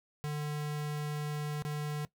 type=tone with dropouts; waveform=square; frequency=149.1 Hz; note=D3; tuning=27 cents sharp; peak=-34 dBFS; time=0.24-2.05 s; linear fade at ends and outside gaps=0 ms; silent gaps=1.622-1.65 s; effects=noise-tail reverb RT60 0.1 s tail -18 dB re dry